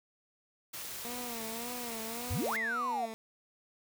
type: noise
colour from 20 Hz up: white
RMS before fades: -42 dBFS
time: 0.73-2.57 s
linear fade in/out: 10 ms
type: tone with vibrato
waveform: 15% pulse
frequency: 234.3 Hz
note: A#3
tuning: 9 cents sharp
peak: -34 dBFS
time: 1.05-3.14 s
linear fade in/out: 0 ms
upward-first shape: sine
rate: 1.8 Hz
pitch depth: 90 cents each way
type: exponential two-way sweep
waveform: sine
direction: up then down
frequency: 67.3 to 2149 to 660 Hz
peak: -31 dBFS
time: 2.3-3.06 s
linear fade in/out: 10 ms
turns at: 2.57 s
effects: none